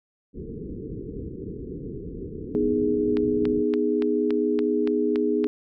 white low-pass noise, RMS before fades -35 dBFS, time 0.33-3.65 s, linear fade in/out 50 ms, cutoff 460 Hz, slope 96 dB/octave
sine chord, G# minor, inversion first, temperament equal, 246.9 / 311.1 / 415.3 Hz, B3 / D#4 / G#4, 0 / 0 / 0 cents, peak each -26 / -25 / -23 dBFS, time 2.55-5.47 s, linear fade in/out 0 ms
click train, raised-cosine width 0.3 ms, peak -18 dBFS, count 9, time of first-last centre 3.17-5.443 s, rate 3.52 Hz
effects none

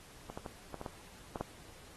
clicks, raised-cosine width 1 ms, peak -29 / -27 / -28 / -27 / -28 / -26 / -24 / -22 dBFS, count 8, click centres 0.3 / 0.375 / 0.462 / 0.743 / 0.814 / 0.862 / 1.358 / 1.41 s, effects pink hiss -56 dBFS RMS until 1.96 s + AAC 32 kbps

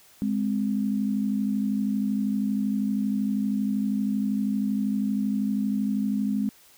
sine tone pair together, 207.7 / 260.4 Hz, G#3 / C4, 0 / -8 cents, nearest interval major third, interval 392 cents, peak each -24 / -28 dBFS, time 0.22-6.49 s, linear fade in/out 0 ms, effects white hiss -55 dBFS RMS until 6.77 s

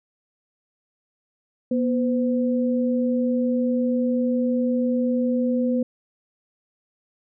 sine tone pair together, 242.2 / 510 Hz, B3 / C5, -34 / -44 cents, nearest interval octave + minor second, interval 1290 cents, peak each -20 / -25 dBFS, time 1.71-5.83 s, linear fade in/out 5 ms, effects none

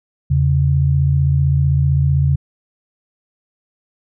sine tone pair together, 83.1 / 138.71 Hz, E2 / C#3, +15 / +1 cents, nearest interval major sixth, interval 886 cents, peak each -16 / -13 dBFS, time 0.3-2.36 s, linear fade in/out 10 ms, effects none

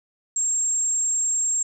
sine tone, 7490 Hz, A#8, 7 cents sharp, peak -20 dBFS, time 0.36-1.63 s, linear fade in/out 5 ms, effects none

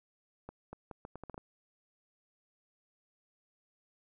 accelerating click train, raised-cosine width 1 ms, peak -30 dBFS, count 9, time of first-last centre 0.49-1.379 s, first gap 240 ms, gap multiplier 0.76, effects none

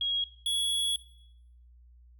sine / square tone pair in turn, 3297 / 3362 Hz, G#7 / G#7, -13 / +20 cents, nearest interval unison, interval 33 cents, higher second, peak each -27 / -27 dBFS, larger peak neither, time 0.01-0.24 / 0.46-0.96 s, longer second, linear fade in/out 2 ms, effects noise-tail reverb RT60 0.8 s tail -17 dB re dry + added 60 Hz sine -53 dBFS peak until 2.19 s

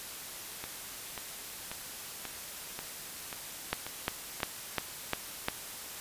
two click trains, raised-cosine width 0.3 ms, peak -22 / -12 dBFS, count 8 / 6, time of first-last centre 0.64-4.403 / 3.73-5.484 s, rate 1.86 / 2.85 Hz, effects white hiss -43 dBFS RMS until 6 s + resampled to 32000 Hz

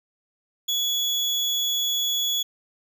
35% pulse tone, 3385 Hz, G#7, 32 cents sharp, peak -20 dBFS, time 0.68-2.43 s, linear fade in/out 10 ms, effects none

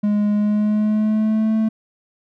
triangle tone with pitch glide, 207.7 to 219.9 Hz, G#3 to A3, 0 to -1 cents, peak -13 dBFS, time 0.03-1.69 s, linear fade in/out 10 ms, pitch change +99 cents, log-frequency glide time 0.33-1.56 s, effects none

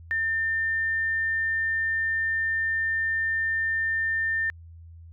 sine tone, 1800 Hz, A6, 39 cents sharp, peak -23 dBFS, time 0.11-4.5 s, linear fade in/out 0 ms, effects added 83 Hz sine -43 dBFS peak until 5.12 s

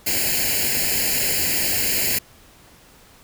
white noise with comb filter, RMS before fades -21 dBFS, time 0.06-2.19 s, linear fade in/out 10 ms, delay 0.42 ms, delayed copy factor +1, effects pink hiss -50 dBFS RMS until 3.23 s

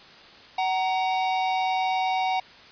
square tone pair together, 751.4 / 932.3 Hz, F#5 / A#5, +26 / 0 cents, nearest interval major third, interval 374 cents, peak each -24 / -31 dBFS, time 0.58-2.4 s, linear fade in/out 5 ms, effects white hiss -48 dBFS RMS until 2.71 s + resampled to 11025 Hz

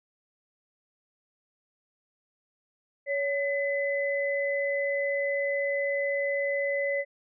sine tone pair together, 562 / 2016 Hz, C#5 / B6, +24 / +35 cents, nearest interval octave + minor seventh, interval 2211 cents, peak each -27 / -30 dBFS, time 3.06-7.05 s, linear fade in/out 50 ms, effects none

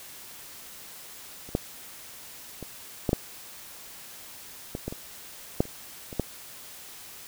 clicks, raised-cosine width 2 ms, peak -30 / -10 / -23 / -10 / -8 / -18 / -17 / -22 / -7 / -30 / -25 / -11 dBFS, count 12, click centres 1.49 / 1.551 / 2.627 / 3.092 / 3.131 / 4.751 / 4.88 / 4.925 / 5.605 / 5.654 / 6.128 / 6.197 s, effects white hiss -45 dBFS RMS until 7.27 s

